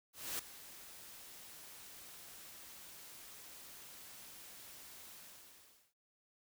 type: noise with ADSR envelope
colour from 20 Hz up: white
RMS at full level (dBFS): -39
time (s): 0.13-5.94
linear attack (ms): 260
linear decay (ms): 5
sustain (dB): -15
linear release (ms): 840
effects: none